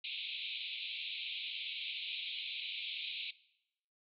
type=band-pass noise; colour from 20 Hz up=white; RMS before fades=-42 dBFS; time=0.04-3.31 s; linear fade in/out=5 ms; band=2300 to 4000 Hz; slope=96 dB/octave; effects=noise-tail reverb RT60 0.8 s tail -19 dB re dry